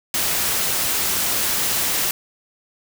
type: noise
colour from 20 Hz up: white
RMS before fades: -21 dBFS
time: 0.14-2.11 s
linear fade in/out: 2 ms
effects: none